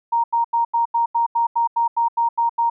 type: tone bursts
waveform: sine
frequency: 932.3 Hz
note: A#5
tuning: in tune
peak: -15 dBFS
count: 13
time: 0.12-2.7 s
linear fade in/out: 10 ms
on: 120 ms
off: 85 ms
effects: none